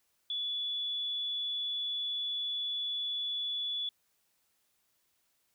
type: tone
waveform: sine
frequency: 3431 Hz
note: A7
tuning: 44 cents flat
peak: -32 dBFS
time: 0.3-3.89 s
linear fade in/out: 2 ms
effects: white hiss -75 dBFS RMS until 5.54 s